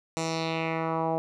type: tone with low-pass filter sweep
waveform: 10% pulse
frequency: 162.6 Hz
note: E3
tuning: 23 cents flat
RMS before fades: -29 dBFS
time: 0.17-1.18 s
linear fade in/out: 0 ms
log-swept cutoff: 7700 to 700 Hz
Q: 2.4
effects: none